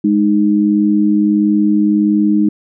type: tone pair together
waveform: sine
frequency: 207.7 / 309.2 Hz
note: G#3 / D#4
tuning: 0 / -11 cents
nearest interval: perfect fifth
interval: 689 cents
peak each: -12 dBFS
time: 0.04-2.49 s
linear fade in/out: 5 ms
effects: none